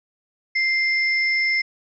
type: tone pair together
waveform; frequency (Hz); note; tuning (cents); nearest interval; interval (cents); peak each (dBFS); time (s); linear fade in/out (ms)
sine; 2093 / 5274; C7 / E8; 0 / 0; octave + major third; 1600; -18 / -28; 0.55-1.62; 10
effects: none